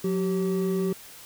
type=tone pair together; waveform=triangle; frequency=181.51 / 384.6 Hz; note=F#3 / G4; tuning=-33 / -33 cents; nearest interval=octave + minor second; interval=1300 cents; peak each=-24 dBFS; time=0.04-0.93 s; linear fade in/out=5 ms; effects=white hiss -46 dBFS RMS until 1.25 s